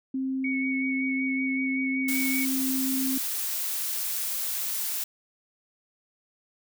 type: tone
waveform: sine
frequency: 264.3 Hz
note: C4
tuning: 18 cents sharp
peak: -26 dBFS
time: 0.14-3.18 s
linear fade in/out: 5 ms
type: tone with vibrato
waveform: sine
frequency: 2226 Hz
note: C#7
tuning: 7 cents sharp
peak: -29 dBFS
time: 0.44-2.45 s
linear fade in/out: 5 ms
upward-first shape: sine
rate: 5.3 Hz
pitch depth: 21 cents each way
type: noise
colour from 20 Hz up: blue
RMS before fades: -30 dBFS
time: 2.08-5.04 s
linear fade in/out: 5 ms
effects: none